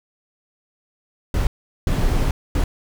brown noise bursts at uneven times, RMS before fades -18 dBFS, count 3, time 1.34-1.47 / 1.87-2.31 / 2.55-2.64 s, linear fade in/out 2 ms, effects none

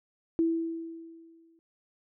sine tone with exponential decay, 329.6 Hz, E4, in tune, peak -21 dBFS, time 0.39-1.59 s, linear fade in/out 0 ms, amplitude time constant 260 ms, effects none

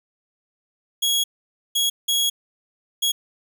sawtooth tone bursts at uneven times, 3322 Hz, G#7, in tune, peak -15 dBFS, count 4, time 1.02-1.24 / 1.75-1.9 / 2.08-2.3 / 3.02-3.12 s, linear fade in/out 10 ms, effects none

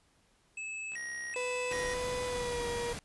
square tone with vibrato, 2216 Hz, C#7, 1 cent flat, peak -38 dBFS, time 0.57-1.94 s, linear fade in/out 5 ms, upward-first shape square, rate 1.3 Hz, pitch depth 280 cents each way
click train, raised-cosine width 0.3 ms, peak -37 dBFS, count 78, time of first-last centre 0.92-2.087 s, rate 66 Hz
35% pulse tone with pitch glide, 497.3 to 476.2 Hz, B4 to A#4, +12 to +37 cents, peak -32 dBFS, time 1.36-2.93 s, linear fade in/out 2 ms, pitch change -75 cents, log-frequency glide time 2.26-2.66 s
pink noise, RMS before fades -41 dBFS, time 1.71-2.99 s, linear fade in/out 0 ms
effects pink hiss -69 dBFS RMS until 3.04 s + resampled to 24000 Hz

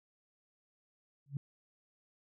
sine tone with exponential growth, 140 Hz, C#3, 18 cents sharp, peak -30 dBFS, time 1.26-1.37 s, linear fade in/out 2 ms, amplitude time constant 22 ms, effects none

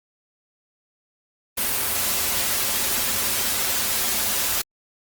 white noise with comb filter, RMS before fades -23 dBFS, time 1.57-4.62 s, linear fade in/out 10 ms, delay 6.4 ms, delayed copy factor -0.55, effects Opus 32 kbps

